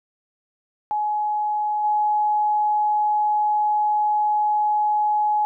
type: tone with level steps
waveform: sine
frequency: 843 Hz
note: G#5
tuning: 26 cents sharp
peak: -20 / -17 dBFS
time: 0.91-5.45 s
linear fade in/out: 0 ms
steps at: 1.83 s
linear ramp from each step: 20 ms
effects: none